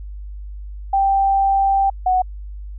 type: tone pair in turn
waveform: sine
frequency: 784 / 740 Hz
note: G5 / F#5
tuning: 0 / 0 cents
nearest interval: minor second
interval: 100 cents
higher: first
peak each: -13 dBFS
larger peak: neither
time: 0.93-1.9 / 2.06-2.22 s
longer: first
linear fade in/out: 5 ms
effects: added 50 Hz sine -29 dBFS peak until 2.78 s